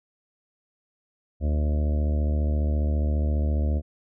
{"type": "harmonic tone", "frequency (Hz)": 74.7, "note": "D2", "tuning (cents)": 30, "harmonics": [1, 2, 3, 4, 5, 6, 7, 8, 9], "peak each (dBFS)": [-21, -36, -33, -38, -42, -47, -40, -41, -44], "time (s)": [1.4, 3.82], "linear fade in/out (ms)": 50, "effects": []}